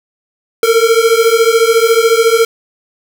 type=beating tone pair; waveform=square; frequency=449.2 / 463.2 Hz; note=A4 / A#4; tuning=+36 / -11 cents; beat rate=14 Hz; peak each=-11 dBFS; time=0.63-2.45 s; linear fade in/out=2 ms; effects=none